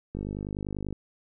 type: click train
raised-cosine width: 3 ms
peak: -21 dBFS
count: 40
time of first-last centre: 0.15-0.927 s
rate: 50.2 Hz
effects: none